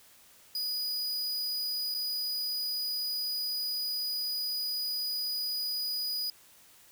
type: tone with dropouts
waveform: 45% pulse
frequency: 4932 Hz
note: D#8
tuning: 16 cents flat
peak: -30 dBFS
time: 0.55-6.3 s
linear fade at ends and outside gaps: 2 ms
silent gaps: 1.942-1.947 s
effects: white hiss -58 dBFS RMS until 6.91 s